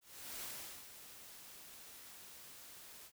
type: noise with ADSR envelope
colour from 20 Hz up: white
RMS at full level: -45 dBFS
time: 0.01-3.12 s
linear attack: 400 ms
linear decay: 430 ms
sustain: -10 dB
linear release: 68 ms
effects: none